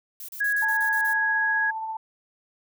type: noise bursts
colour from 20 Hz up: violet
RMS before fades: -38 dBFS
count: 8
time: 0.2-1.133 s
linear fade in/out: 2 ms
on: 86 ms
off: 35 ms
type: tone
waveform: sine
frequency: 1661.2 Hz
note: G#6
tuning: in tune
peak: -21 dBFS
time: 0.4-1.71 s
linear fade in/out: 10 ms
type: tone with tremolo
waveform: sine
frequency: 884 Hz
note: A5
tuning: 8 cents sharp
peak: -27 dBFS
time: 0.62-1.97 s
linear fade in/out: 5 ms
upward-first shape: triangle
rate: 15 Hz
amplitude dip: 35%
effects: none